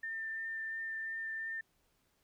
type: tone with vibrato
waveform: sine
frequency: 1795 Hz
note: A6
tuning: 34 cents sharp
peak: -37 dBFS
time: 0.03-1.61 s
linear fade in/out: 5 ms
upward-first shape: sine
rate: 2.9 Hz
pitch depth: 10 cents each way
effects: pink hiss -75 dBFS RMS until 2.23 s